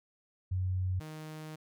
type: tone pair in turn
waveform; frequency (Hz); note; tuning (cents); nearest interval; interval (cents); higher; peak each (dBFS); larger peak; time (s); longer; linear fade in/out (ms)
sine / sawtooth; 92.5 / 155.57; F#2 / D#3; 0 / 0; major sixth; 900; second; -29 / -38; first; 0.51-1 / 1-1.56; second; 10
effects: none